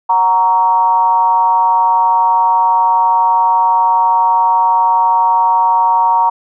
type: tone with frequency modulation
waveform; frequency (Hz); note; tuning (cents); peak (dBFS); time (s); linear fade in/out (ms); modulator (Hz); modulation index
sine; 932; A#5; -1; -8; 0.09-6.3; 10; 193; 0.61
effects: none